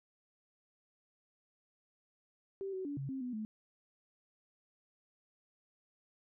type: tone with pitch steps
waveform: sine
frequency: 389.5 / 376.3 / 286.6 / 137.2 / 266.4 / 248.8 / 216.2 Hz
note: G4 / F#4 / D4 / C#3 / C4 / B3 / A3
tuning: -11 / +29 / -42 / -17 / +31 / +13 / -30 cents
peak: -37 dBFS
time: 2.61-3.45 s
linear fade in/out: 0 ms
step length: 120 ms
effects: none